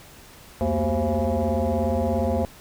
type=tone with frequency modulation; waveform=sine; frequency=221 Hz; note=A3; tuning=8 cents sharp; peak=-19 dBFS; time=0.61-2.45 s; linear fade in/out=0 ms; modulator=153 Hz; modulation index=3.4; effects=tanh soft clip ceiling -15 dBFS + pink hiss -47 dBFS RMS until 2.6 s